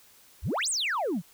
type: exponential two-way sweep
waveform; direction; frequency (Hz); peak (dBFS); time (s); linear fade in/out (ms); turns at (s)
sine; up then down; 51.91 to 9420 to 147.2; -24; 0.42-1.22; 50; 0.69
effects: tanh soft clip ceiling -24 dBFS + white hiss -57 dBFS RMS until 1.33 s